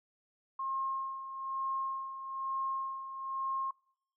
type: tone with tremolo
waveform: sine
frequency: 1071 Hz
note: C6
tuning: 40 cents sharp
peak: -31 dBFS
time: 0.59-3.71 s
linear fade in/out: 5 ms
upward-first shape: sine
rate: 1.1 Hz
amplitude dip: 65%
effects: noise-tail reverb RT60 0.7 s tail -26 dB re dry